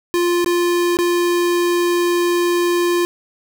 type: tone with dropouts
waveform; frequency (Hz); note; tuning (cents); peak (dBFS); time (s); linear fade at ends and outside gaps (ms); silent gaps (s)
square; 349.2; F4; 0; -15; 0.14-3.05; 0; 0.445-0.461 / 0.97-0.988
effects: none